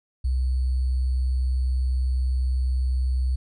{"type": "tone with sample-and-hold", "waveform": "sine", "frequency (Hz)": 64, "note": "C2", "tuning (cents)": -38, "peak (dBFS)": -20, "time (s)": [0.24, 3.36], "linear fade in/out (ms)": 10, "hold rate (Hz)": 4410, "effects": ["resampled to 24000 Hz"]}